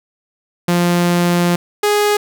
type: tone pair in turn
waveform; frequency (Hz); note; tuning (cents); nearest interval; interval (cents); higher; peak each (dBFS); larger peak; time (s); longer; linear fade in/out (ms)
sawtooth; 174.61 / 415.3; F3 / G#4; 0 / 0; octave + minor third; 1500; second; -8; neither; 0.68-1.56 / 1.83-2.17; first; 5
effects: none